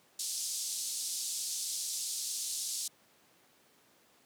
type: band-pass noise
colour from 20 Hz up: white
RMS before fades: -37 dBFS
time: 0.19-2.88 s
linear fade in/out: 5 ms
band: 4200 to 9600 Hz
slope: 24 dB/octave
effects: pink hiss -65 dBFS RMS until 4.25 s + high-pass 200 Hz 12 dB/octave